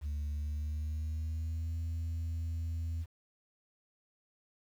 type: tone with pitch glide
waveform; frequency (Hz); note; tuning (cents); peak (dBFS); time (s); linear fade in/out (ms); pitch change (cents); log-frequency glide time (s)
sine; 73.42 to 82.41; D2 to E2; 0 to 0; -31; 0.01-3.06; 50; +200; 0.3-1.77
effects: tanh soft clip ceiling -32 dBFS + 10-bit